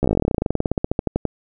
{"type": "slowing click train", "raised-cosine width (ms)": 2, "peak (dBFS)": -5, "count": 30, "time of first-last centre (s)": [0.03, 1.253], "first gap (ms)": 14, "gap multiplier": 1.07, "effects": []}